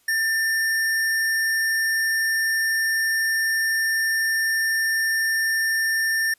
sine tone with sample-and-hold, 1786 Hz, A6, 25 cents sharp, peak -19 dBFS, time 0.08-6.34 s, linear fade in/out 5 ms, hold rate 7350 Hz, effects white hiss -62 dBFS RMS until 6.38 s + resampled to 32000 Hz

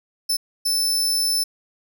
sawtooth tone bursts at uneven times, 5280 Hz, E8, 2 cents sharp, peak -16 dBFS, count 2, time 0.29-0.37 / 0.65-1.44 s, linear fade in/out 10 ms, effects none

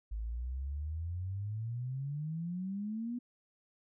sine exponential sweep, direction up, 52.1 to 246.9 Hz, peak -35 dBFS, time 0.11-3.19 s, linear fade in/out 10 ms, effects none

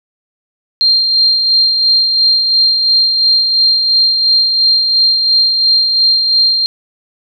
sine tone with tremolo, 4186 Hz, C8, in tune, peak -6 dBFS, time 0.81-6.66 s, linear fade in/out 0 ms, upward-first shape sine, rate 2.9 Hz, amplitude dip 40%, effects none

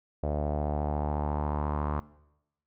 sawtooth tone with low-pass filter sweep, 74.1 Hz, D2, 16 cents sharp, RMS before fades -30 dBFS, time 0.23-2 s, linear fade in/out 0 ms, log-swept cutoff 630 to 1100 Hz, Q 4, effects noise-tail reverb RT60 0.9 s tail -20 dB re dry

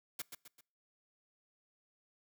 white noise with echo, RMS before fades -40 dBFS, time 0.19-0.22 s, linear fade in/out 5 ms, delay 130 ms, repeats 3, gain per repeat -7 dB, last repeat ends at 0.61 s, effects noise-tail reverb RT60 0.5 s tail -26 dB re dry + high-pass 150 Hz 12 dB/octave

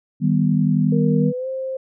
sine chord, Eb augmented, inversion none, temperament equal, 155.56 / 196 / 246.9 Hz, Eb3 / G3 / B3, 0 / 0 / 0 cents, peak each -18 / -19 / -20 dBFS, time 0.2-1.33 s, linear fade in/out 50 ms
sine tone with pitch glide, 466.2 to 526.3 Hz, A#4 to C5, 0 to +10 cents, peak -23 dBFS, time 0.92-1.77 s, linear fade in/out 5 ms, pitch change +210 cents, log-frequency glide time 1.18-1.48 s
effects none

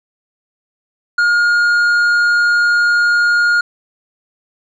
triangle tone with tanh clipping, 1424 Hz, F6, 33 cents sharp, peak -11 dBFS, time 1.18-3.61 s, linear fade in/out 5 ms, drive 10 dB, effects none

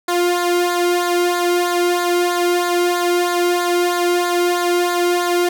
sawtooth tone with flanger, 351.7 Hz, F4, 12 cents sharp, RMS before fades -17 dBFS, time 0.08-5.49 s, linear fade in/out 5 ms, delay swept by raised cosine 0.35 to 1.18 ms, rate 3.1 Hz, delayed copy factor -0.75, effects none

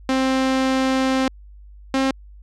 sawtooth tone pair in turn, 263.2 / 267 Hz, C4 / C4, +10 / +35 cents, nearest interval unison, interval 25 cents, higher second, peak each -13 dBFS, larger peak neither, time 0.09-1.28 / 1.94-2.11 s, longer first, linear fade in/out 2 ms, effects added 50 Hz sine -40 dBFS peak until 2.42 s + low-pass 6000 Hz 12 dB/octave

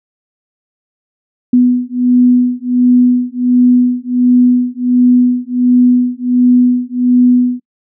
sine beating tone pair, 246.9 / 248.3 Hz, B3 / B3, 0 / +9 cents, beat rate 1.4 Hz, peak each -10 dBFS, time 1.53-7.6 s, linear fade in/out 5 ms, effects noise-tail reverb RT60 0.1 s tail -26 dB re dry

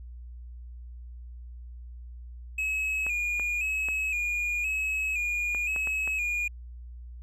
triangle tone with vibrato, 2500 Hz, D#7, 8 cents sharp, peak -25 dBFS, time 2.58-6.48 s, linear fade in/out 5 ms, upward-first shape square, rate 0.97 Hz, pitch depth 47 cents each way
clicks, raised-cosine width 0.5 ms, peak -24 dBFS, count 7, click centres 3.066 / 3.397 / 3.886 / 5.548 / 5.762 / 5.873 / 6.076 s
effects added 60 Hz sine -40 dBFS peak until 7.22 s

